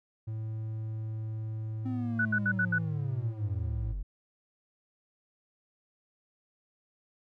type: tone with pitch glide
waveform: triangle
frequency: 110 to 109.24 Hz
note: A2 to A2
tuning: 0 to -12 cents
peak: -31 dBFS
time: 0.27-3.93 s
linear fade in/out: 10 ms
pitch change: -12 cents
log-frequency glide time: 0.68-3.2 s
type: linear sweep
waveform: triangle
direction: down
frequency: 261.1 to 41.2 Hz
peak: -30 dBFS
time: 1.85-4.03 s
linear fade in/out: 10 ms
type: tone bursts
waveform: sine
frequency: 1483 Hz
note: F#6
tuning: 4 cents sharp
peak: -25 dBFS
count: 5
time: 2.19-2.784 s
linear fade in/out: 5 ms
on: 62 ms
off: 71 ms
effects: none